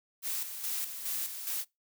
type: noise with tremolo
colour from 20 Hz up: blue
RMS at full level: -34 dBFS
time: 0.22-1.65 s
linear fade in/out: 50 ms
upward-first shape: square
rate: 2.4 Hz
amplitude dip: 55%
effects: noise-tail reverb RT60 0.2 s tail -23 dB re dry